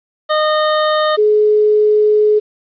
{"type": "tone pair in turn", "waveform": ["25% pulse", "sine"], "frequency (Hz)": [614, 423.7], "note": ["D#5", "G#4"], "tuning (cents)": [-23, 35], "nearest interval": "tritone", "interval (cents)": 642, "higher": "first", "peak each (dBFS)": -8, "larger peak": "neither", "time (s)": [[0.29, 1.17], [1.17, 2.4]], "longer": "second", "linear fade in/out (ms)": 20, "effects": ["resampled to 11025 Hz", "8-bit"]}